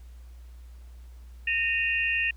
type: tone cluster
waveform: sine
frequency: 1841 / 2496 / 2765 Hz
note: A#6 / D#7 / F7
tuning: -22 / +5 / -18 cents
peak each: -28 dBFS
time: 1.47-2.31 s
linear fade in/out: 5 ms
effects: added 60 Hz sine -43 dBFS peak until 2.36 s + pink hiss -63 dBFS RMS until 2.36 s